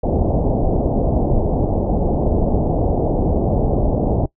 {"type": "low-pass noise", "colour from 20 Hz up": "pink", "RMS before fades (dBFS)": -17, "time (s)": [0.03, 4.26], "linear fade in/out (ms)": 5, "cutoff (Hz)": 770, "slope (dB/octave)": 48, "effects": ["noise-tail reverb RT60 0.1 s tail -20 dB re dry"]}